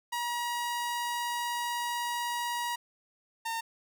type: tone pair in turn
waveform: sawtooth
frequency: 956 / 912.1 Hz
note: A#5 / A#5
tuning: +43 / -38 cents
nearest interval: minor second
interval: 81 cents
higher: first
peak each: -27 / -28 dBFS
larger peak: first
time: 0.12-2.76 / 3.45-3.61 s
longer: first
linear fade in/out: 10 ms
effects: none